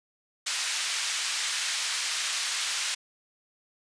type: band-pass noise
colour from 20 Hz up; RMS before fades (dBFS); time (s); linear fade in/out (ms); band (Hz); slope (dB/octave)
white; -30; 0.46-2.95; 10; 1500 to 6400; 12
effects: resampled to 22050 Hz